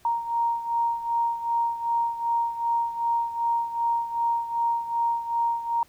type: beating tone pair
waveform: sine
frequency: 932.3 / 934.9 Hz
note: A#5 / A#5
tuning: 0 / +5 cents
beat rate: 2.6 Hz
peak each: -24 / -29 dBFS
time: 0.05-5.83 s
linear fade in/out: 2 ms
effects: pink hiss -58 dBFS RMS until 5.88 s